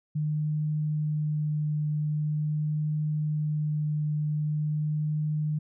sine tone with vibrato, 151.5 Hz, D#3, 46 cents flat, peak -25 dBFS, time 0.15-5.59 s, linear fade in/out 10 ms, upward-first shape triangle, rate 0.44 Hz, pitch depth 10 cents each way, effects none

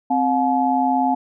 sine tone cluster, 261.2 / 718 / 855 Hz, C4 / F5 / A5, -3 / +48 / -50 cents, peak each -20 dBFS, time 0.1-1.15 s, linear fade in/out 10 ms, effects none

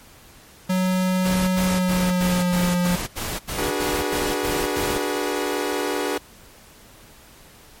square tone with pitch glide, 185 to 177.57 Hz, F#3 to F3, 0 to +29 cents, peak -19 dBFS, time 0.69-2.96 s, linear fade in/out 10 ms, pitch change -71 cents, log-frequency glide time 1.59-2.65 s
pink noise bursts, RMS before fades -28 dBFS, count 12, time 1.24-4.989 s, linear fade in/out 20 ms, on 240 ms, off 79 ms
sawtooth chord, G# half-diminished seventh, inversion second, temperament equal with one note detuned, 293.7 / 370 / 415.3 / 483.2 Hz, D4 / F#4 / G#4 / B4, 0 / 0 / 0 / -38 cents, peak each -24 dBFS, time 3.58-6.18 s, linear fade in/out 5 ms
effects pink hiss -48 dBFS RMS until 7.8 s + MP3 64 kbps

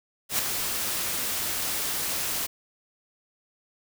white noise with ADSR envelope, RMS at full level -23 dBFS, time 0.29-2.47 s, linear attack 100 ms, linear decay 4 ms, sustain -6 dB, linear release 15 ms, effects none

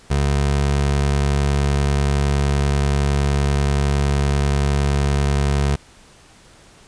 25% pulse tone, 70.6 Hz, C#2, 32 cents sharp, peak -12 dBFS, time 0.1-5.76 s, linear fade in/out 10 ms, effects pink hiss -48 dBFS RMS until 6.87 s + resampled to 22050 Hz

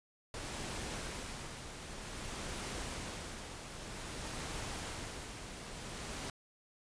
pink noise with tremolo, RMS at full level -41 dBFS, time 0.34-6.3 s, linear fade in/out 2 ms, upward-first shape sine, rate 0.53 Hz, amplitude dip 50%, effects resampled to 22050 Hz

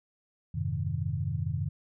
sine chord, F minor seventh, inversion none, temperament equal with one note detuned, 88.99 / 103.83 / 130.81 / 155.56 Hz, F2 / Ab2 / C3 / Eb3, +33 / 0 / 0 / 0 cents, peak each -34 dBFS, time 0.54-1.69 s, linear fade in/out 10 ms, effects none

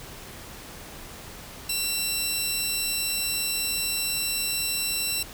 15% pulse tone pair together, 2725 / 3977 Hz, F7 / B7, -43 / +11 cents, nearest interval perfect fifth, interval 654 cents, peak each -21 dBFS, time 1.69-5.23 s, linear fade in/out 5 ms, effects pink hiss -42 dBFS RMS until 5.33 s

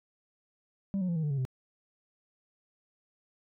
sine tone with pitch steps, 196 / 182.87 / 170.63 / 159.2 / 148.54 / 138.59 / 129.31 Hz, G3 / F#3 / F3 / D#3 / D3 / C#3 / C3, 0 / -20 / -40 / +40 / +20 / 0 / -20 cents, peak -25 dBFS, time 0.94-1.451 s, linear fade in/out 0 ms, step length 73 ms, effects tanh soft clip ceiling -27 dBFS

